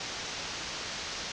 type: low-pass noise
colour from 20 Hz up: white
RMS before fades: -38 dBFS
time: 0-1.32 s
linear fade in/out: 5 ms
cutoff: 6300 Hz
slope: 48 dB/octave
effects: none